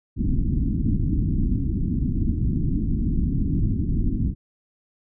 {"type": "low-pass noise", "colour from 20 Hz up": "pink", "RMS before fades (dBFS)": -22, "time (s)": [0.16, 4.35], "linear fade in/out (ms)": 50, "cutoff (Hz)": 300, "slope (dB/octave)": 48, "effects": []}